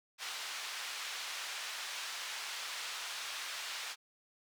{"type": "band-pass noise", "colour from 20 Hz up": "white", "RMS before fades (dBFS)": -42, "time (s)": [0.18, 3.96], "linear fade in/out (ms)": 50, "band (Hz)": [1000, 4600], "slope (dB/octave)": 12, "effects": []}